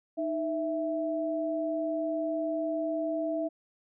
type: tone pair together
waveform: sine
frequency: 311.1 / 659.2 Hz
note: D#4 / E5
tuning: 0 / 0 cents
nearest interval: octave + minor second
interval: 1300 cents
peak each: -32 / -30 dBFS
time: 0.17-3.49 s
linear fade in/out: 20 ms
effects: none